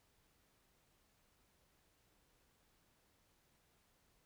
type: silence
effects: pink hiss -75 dBFS RMS until 4.25 s